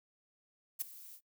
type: noise with ADSR envelope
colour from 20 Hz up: violet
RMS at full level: -33 dBFS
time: 0.79-1.21 s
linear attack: 22 ms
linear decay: 13 ms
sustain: -19 dB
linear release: 69 ms
effects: noise-tail reverb RT60 0.1 s tail -23 dB re dry